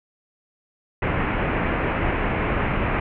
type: low-pass noise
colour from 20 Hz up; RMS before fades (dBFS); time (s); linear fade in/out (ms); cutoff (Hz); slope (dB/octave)
pink; -23; 1.02-3; 5; 2600; 48
effects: none